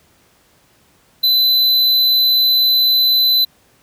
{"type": "tone", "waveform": "square", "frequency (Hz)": 4018, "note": "B7", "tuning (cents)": 29, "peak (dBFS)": -11, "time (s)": [1.23, 3.45], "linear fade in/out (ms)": 10, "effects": ["pink hiss -54 dBFS RMS until 3.82 s", "high-pass 60 Hz 12 dB/octave"]}